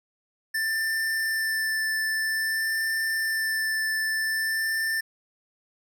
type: tone with vibrato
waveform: square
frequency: 1773 Hz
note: A6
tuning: 13 cents sharp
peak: -25 dBFS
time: 0.54-5.01 s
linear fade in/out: 10 ms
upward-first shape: sine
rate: 0.51 Hz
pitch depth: 12 cents each way
effects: none